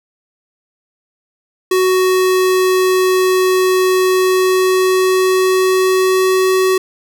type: tone with pitch glide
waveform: square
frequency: 371.8 to 375.5 Hz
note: F#4 to F#4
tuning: +8 to +26 cents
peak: -11 dBFS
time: 1.71-6.78 s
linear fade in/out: 5 ms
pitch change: +18 cents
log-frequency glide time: 4.03-6.54 s
effects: none